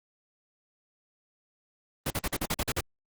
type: noise bursts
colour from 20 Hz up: pink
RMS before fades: -29 dBFS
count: 9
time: 2.06-2.808 s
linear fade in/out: 5 ms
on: 44 ms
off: 44 ms
effects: Opus 24 kbps